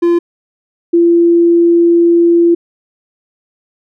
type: tone pair in turn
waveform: triangle / sine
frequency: 343.7 / 340.9 Hz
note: F4 / F4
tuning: -28 / -42 cents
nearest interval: unison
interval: 14 cents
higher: first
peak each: -5 dBFS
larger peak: neither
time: 0.02-0.19 / 0.93-2.55 s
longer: second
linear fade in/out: 10 ms
effects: none